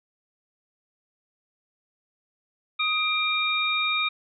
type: tone cluster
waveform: sine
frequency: 1250 / 2376 / 3720 Hz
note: D#6 / D7 / A#7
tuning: +8 / +20 / -4 cents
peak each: -28 / -25 / -27 dBFS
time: 2.79-4.09 s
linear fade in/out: 10 ms
effects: none